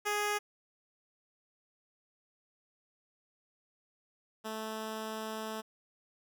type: tone pair in turn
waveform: 10% pulse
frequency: 415.3 / 219 Hz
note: G#4 / A3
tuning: 0 / -8 cents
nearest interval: major seventh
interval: 1108 cents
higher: first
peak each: -22 / -29 dBFS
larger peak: first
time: 0.05-0.39 / 4.44-5.62 s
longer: second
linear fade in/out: 20 ms
effects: none